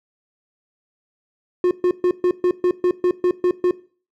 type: tone bursts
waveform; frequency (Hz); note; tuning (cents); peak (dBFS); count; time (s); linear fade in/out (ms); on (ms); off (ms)
triangle; 359.3; F4; +49; -11; 11; 1.64-3.71; 2; 70; 130
effects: noise-tail reverb RT60 0.4 s tail -18 dB re dry